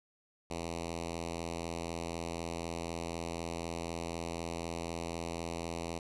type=tone with notch filter; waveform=5% pulse; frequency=84 Hz; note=E2; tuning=33 cents sharp; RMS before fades=-39 dBFS; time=0.5-5.99 s; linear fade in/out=5 ms; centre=1400 Hz; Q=1.3; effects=resampled to 24000 Hz